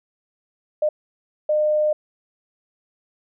sine tone bursts at uneven times, 607 Hz, D#5, 43 cents flat, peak -16 dBFS, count 2, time 0.82-0.89 / 1.49-1.93 s, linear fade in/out 5 ms, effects none

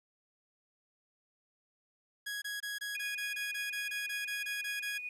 sawtooth tone bursts, 1661.2 Hz, G#6, in tune, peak -33 dBFS, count 15, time 2.26-4.982 s, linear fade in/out 10 ms, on 160 ms, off 23 ms
sine tone with tremolo, 2468 Hz, D#7, 15 cents flat, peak -36 dBFS, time 2.95-5.09 s, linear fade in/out 2 ms, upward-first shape triangle, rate 11 Hz, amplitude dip 50%
effects resampled to 32000 Hz + 11-bit

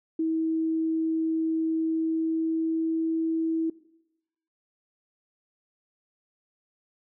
sine tone with pitch glide, 322.1 to 324.7 Hz, E4 to E4, -40 to -26 cents, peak -23 dBFS, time 0.19-3.7 s, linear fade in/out 5 ms, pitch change +14 cents, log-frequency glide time 1.77-3.16 s, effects noise-tail reverb RT60 0.9 s tail -20 dB re dry

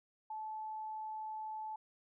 sine tone, 868 Hz, A5, 24 cents flat, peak -40 dBFS, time 0.3-1.76 s, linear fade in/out 5 ms, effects none

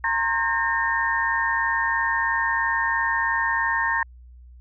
sine tone cluster, 923 / 1066 / 1603 / 1829 Hz, A#5 / C6 / G6 / A#6, -17 / +32 / +38 / -33 cents, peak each -26 / -28 / -28 / -23 dBFS, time 0.04-4.03 s, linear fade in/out 2 ms, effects added 61 Hz sine -43 dBFS peak until 4.6 s

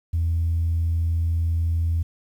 sine tone, 83.1 Hz, E2, 15 cents sharp, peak -18 dBFS, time 0.13-2.03 s, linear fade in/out 10 ms, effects tanh soft clip ceiling -16 dBFS + 9-bit

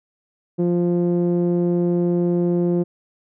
sawtooth tone with low-pass filter, 174.61 Hz, F3, in tune, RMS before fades -19 dBFS, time 0.58-2.84 s, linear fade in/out 20 ms, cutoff 400 Hz, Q 2.2, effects none

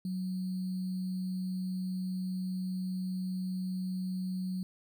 sine tone with sample-and-hold, 185 Hz, F#3, in tune, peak -32 dBFS, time 0.05-4.63 s, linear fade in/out 2 ms, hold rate 4410 Hz, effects none

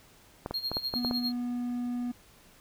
clicks, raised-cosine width 1 ms, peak -19 dBFS, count 7, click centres 0.461 / 0.51 / 0.716 / 0.769 / 0.939 / 1.048 / 1.111 s
triangle tone with tremolo, 4243 Hz, C8, 23 cents sharp, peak -27 dBFS, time 0.54-1.32 s, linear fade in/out 2 ms, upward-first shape sine, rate 10 Hz, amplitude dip 80%
triangle tone, 243.7 Hz, B3, 23 cents flat, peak -28 dBFS, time 0.95-2.12 s, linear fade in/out 10 ms
effects pink hiss -58 dBFS RMS until 2.6 s

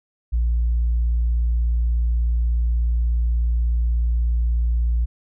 sine tone, 58.27 Hz, A#1, in tune, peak -15 dBFS, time 0.32-5.06 s, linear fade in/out 20 ms, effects tanh soft clip ceiling -14 dBFS

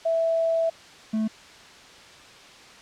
sine / triangle tone pair in turn, 658 / 218.4 Hz, E5 / A3, -3 / -13 cents, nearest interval octave + perfect fifth, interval 1910 cents, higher first, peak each -20 / -20 dBFS, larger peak neither, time 0.05-0.7 / 1.13-1.28 s, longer first, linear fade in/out 10 ms, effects white hiss -47 dBFS RMS until 2.81 s + low-pass 5000 Hz 12 dB/octave

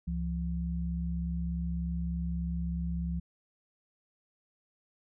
sine tone pair together, 68 / 171.35 Hz, C#2 / F3, -33 / -33 cents, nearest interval octave + major third, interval 1600 cents, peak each -33 / -33 dBFS, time 0.07-3.2 s, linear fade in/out 10 ms, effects none

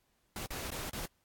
pink noise with dropouts, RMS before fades -40 dBFS, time 0.36-1.06 s, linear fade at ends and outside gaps 1 ms, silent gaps 0.461-0.505 / 0.704-0.717 / 0.897-0.932 s, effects pink hiss -75 dBFS RMS until 1.24 s + AAC 64 kbps

